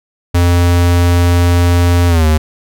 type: tone with pitch glide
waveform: square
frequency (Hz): 87.31 to 77.78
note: F2 to D#2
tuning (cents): 0 to 0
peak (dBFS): -8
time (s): 0.34-2.38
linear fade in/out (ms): 10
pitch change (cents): -200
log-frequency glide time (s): 2.08-2.26
effects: none